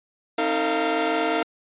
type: tone cluster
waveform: sawtooth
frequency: 269.1 / 314.9 / 453.3 / 694 Hz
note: C4 / D#4 / A#4 / F5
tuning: +49 / +21 / -48 / -11 cents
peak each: -30 / -22 / -22 / -21 dBFS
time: 0.38-1.43 s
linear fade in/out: 5 ms
effects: resampled to 8000 Hz